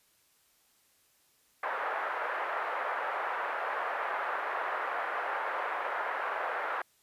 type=band-pass noise; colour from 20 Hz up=white; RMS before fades=-34 dBFS; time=1.63-6.82 s; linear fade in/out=5 ms; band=530 to 1600 Hz; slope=24 dB/octave; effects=white hiss -68 dBFS RMS until 7.02 s + resampled to 32000 Hz